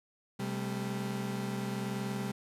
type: tone cluster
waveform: 35% pulse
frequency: 128.7 / 197 / 217.9 Hz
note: C3 / G3 / A3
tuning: -28 / +9 / -17 cents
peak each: -37 / -34 / -40 dBFS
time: 0.39-2.32 s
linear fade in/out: 10 ms
effects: resampled to 32000 Hz + 11-bit